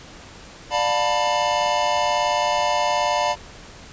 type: chord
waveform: square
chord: B half-diminished seventh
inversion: first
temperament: just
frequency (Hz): 592.7 / 711.2 / 889 / 987.8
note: D5 / F5 / A5 / B5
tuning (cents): +16 / +31 / +18 / 0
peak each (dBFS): -25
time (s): 0.7-3.36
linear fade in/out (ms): 50
effects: pink hiss -42 dBFS RMS until 3.92 s + resampled to 16000 Hz